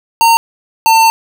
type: tone pair in turn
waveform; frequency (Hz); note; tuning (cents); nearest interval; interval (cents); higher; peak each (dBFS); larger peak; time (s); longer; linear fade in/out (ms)
square; 918 / 899.1; A#5 / A5; -27 / +37; unison; 36; first; -6; neither; 0.21-0.37 / 0.86-1.1; second; 0
effects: none